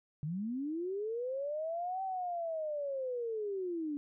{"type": "linear two-way sweep", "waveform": "sine", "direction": "up then down", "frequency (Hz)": [141.1, 773, 284], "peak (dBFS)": -34, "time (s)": [0.23, 3.97], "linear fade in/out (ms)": 0, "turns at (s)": 2.03, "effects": []}